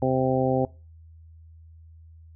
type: harmonic tone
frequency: 130.4 Hz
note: C3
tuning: 5 cents flat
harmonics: 1 / 2 / 3 / 4 / 5 / 6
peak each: -27 / -26 / -28 / -26 / -31 / -29 dBFS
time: 0.02-0.65 s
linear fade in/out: 2 ms
effects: noise-tail reverb RT60 0.3 s tail -21 dB re dry + added 81 Hz sine -46 dBFS peak until 2.35 s